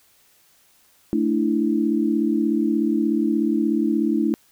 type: chord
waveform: sine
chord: A suspended fourth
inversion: none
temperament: just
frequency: 220 / 293.3 / 330 Hz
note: A3 / D4 / E4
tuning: 0 / -2 / +2 cents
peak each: -22 dBFS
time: 1.13-4.34 s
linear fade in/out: 0 ms
effects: white hiss -58 dBFS RMS until 4.51 s